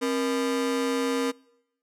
45% pulse ring-modulated tone, 370 Hz, F#4, in tune, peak -21 dBFS, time 0.01-1.32 s, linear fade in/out 20 ms, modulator 103 Hz, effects noise-tail reverb RT60 0.8 s tail -25 dB re dry + low-pass 11000 Hz 12 dB/octave

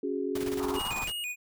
sine chord, C# suspended fourth, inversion none, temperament equal, 277.2 / 370 / 415.3 Hz, C#4 / F#4 / G#4, 0 / 0 / 0 cents, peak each -33 dBFS, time 0.03-0.79 s, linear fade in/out 5 ms
pink noise with tremolo, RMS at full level -38 dBFS, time 0.35-1.12 s, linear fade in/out 5 ms, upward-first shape square, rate 18 Hz, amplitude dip 60%
pink band-pass noise, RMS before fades -38 dBFS, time 0.6-1.04 s, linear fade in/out 0 ms, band 820 to 1200 Hz, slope 48 dB/octave
square tone with vibrato, 2662 Hz, E7, 16 cents sharp, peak -33 dBFS, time 0.74-1.36 s, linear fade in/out 50 ms, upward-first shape square, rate 3 Hz, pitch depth 130 cents each way
effects none

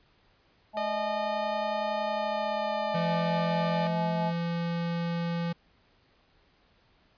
harmonic tone, 213.6 Hz, G#3, 49 cents sharp, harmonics 1 / 3 / 4, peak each -40 / -33 / -32 dBFS, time 0.73-4.33 s, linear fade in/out 50 ms
sawtooth tone with pitch glide, 610 to 597.1 Hz, D#5 to D5, -34 to +29 cents, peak -28 dBFS, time 0.77-3.87 s, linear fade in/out 0 ms, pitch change -37 cents, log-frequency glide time 2.04-3.07 s
square tone, 170 Hz, F3, 46 cents flat, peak -29 dBFS, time 2.94-5.53 s, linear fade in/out 10 ms
effects pink hiss -65 dBFS RMS until 7.17 s + resampled to 11025 Hz

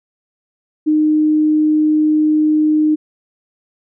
sine tone, 306.7 Hz, D#4, 25 cents flat, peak -10 dBFS, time 0.86-2.96 s, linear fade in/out 20 ms, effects none

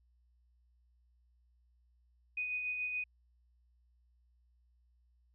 sine tone with tremolo, 2489 Hz, D#7, in tune, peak -33 dBFS, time 2.37-3.04 s, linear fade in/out 5 ms, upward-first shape sine, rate 7 Hz, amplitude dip 35%, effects added 60 Hz sine -67 dBFS peak until 5.34 s

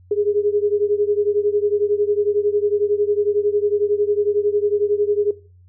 sine beating tone pair, 409.2 / 420.2 Hz, G#4 / G#4, -26 / +20 cents, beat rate 11 Hz, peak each -19 dBFS, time 0.11-5.31 s, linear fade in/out 5 ms, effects noise-tail reverb RT60 0.4 s tail -19 dB re dry + added 90 Hz sine -46 dBFS peak until 5.68 s

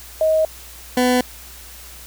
sine / 20% pulse tone pair in turn, 631 / 250 Hz, D#5 / B3, +24 / +21 cents, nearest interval octave + major third, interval 1603 cents, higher first, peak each -13 / -9 dBFS, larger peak second, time 0.21-0.45 / 0.97-1.21 s, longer neither, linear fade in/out 2 ms, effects added 60 Hz sine -42 dBFS peak until 2.06 s + white hiss -40 dBFS RMS until 2.06 s

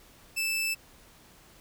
sawtooth tone, 2637 Hz, E7, in tune, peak -24 dBFS, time 0.36-0.75 s, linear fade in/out 20 ms, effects pink hiss -56 dBFS RMS until 1.6 s

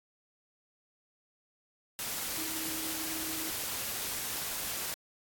sine tone in noise, 318.5 Hz, D#4, 41 cents sharp, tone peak -43 dBFS, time 2.38-3.5 s, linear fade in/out 0 ms, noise white, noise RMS -36 dBFS, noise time 1.99-4.94 s, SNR -10 dB, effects AAC 64 kbps

